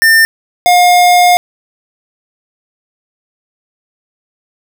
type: tone pair in turn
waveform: square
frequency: 1800 / 712.8 Hz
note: A6 / F5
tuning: +39 / +35 cents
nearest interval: octave + major third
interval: 1604 cents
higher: first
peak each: -5 dBFS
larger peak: neither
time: 0.02-0.25 / 0.66-1.37 s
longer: second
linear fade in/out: 0 ms
effects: none